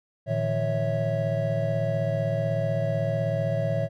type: tone cluster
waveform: triangle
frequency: 114.2 / 152.8 / 168.7 / 555 / 654 Hz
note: A#2 / D#3 / E3 / C#5 / E5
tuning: -35 / -31 / +40 / +2 / -14 cents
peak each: -26 / -28 / -33 / -27 / -28 dBFS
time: 0.26-3.89 s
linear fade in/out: 50 ms
effects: none